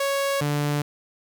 sawtooth tone pair in turn, 554.4 / 146.38 Hz, C#5 / D3, 0 / -5 cents, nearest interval octave + major seventh, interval 2305 cents, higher first, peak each -18 dBFS, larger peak neither, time 0-0.41 / 0.41-0.82 s, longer neither, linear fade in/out 5 ms, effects 10-bit

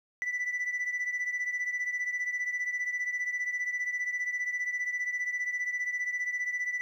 sine beating tone pair, 1975.5 / 1990.5 Hz, B6 / B6, 0 / +13 cents, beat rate 15 Hz, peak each -29 / -33 dBFS, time 0.22-6.81 s, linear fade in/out 0 ms, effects tanh soft clip ceiling -27 dBFS + 11-bit

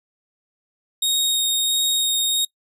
sawtooth tone with vibrato, 3731 Hz, A#7, 1 cent sharp, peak -15 dBFS, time 1.02-2.45 s, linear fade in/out 5 ms, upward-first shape sine, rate 1.5 Hz, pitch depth 8 cents each way, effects noise-tail reverb RT60 0.1 s tail -23 dB re dry

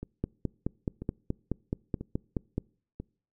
two click trains, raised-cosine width 3 ms, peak -24 / -16 dBFS, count 4 / 12, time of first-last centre 0.03-3 / 0.24-2.58 s, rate 1.01 / 4.7 Hz, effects noise-tail reverb RT60 0.5 s tail -26 dB re dry

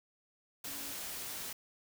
sine tone in noise, 278.3 Hz, C#4, 7 cents sharp, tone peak -53 dBFS, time 0.67-0.92 s, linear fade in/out 5 ms, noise white, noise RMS -42 dBFS, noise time 0.64-1.53 s, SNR -14 dB, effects none

